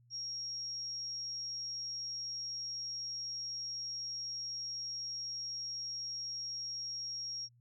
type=tone; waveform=sine; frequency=5588 Hz; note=F8; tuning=in tune; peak=-38 dBFS; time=0.1-7.49 s; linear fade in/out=50 ms; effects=added 120 Hz sine -63 dBFS peak until 7.6 s